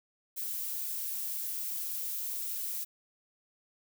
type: noise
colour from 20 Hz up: violet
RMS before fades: -36 dBFS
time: 0.36-2.85 s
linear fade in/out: 20 ms
effects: none